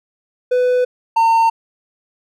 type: tone pair in turn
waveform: triangle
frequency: 498.7 / 909.4 Hz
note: B4 / A#5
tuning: +17 / -43 cents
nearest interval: minor seventh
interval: 1040 cents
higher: second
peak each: -10 / -8 dBFS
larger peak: second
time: 0.51-0.85 / 1.16-1.5 s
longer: neither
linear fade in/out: 10 ms
effects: none